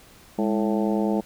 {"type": "harmonic tone with a mistuned harmonic", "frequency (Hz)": 110, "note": "A2", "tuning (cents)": 0, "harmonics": [2, 3, 4, 5, 6, 7, 8], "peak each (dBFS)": [-23, -27, -29, -31, -33, -34, -35], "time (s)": [0.38, 1.21], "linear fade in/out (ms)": 10, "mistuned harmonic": 2, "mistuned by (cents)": -100, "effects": ["pink hiss -51 dBFS RMS until 1.25 s"]}